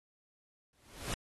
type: noise with exponential growth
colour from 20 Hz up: pink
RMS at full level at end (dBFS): -35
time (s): 0.73-1.14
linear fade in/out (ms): 1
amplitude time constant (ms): 87
effects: AAC 32 kbps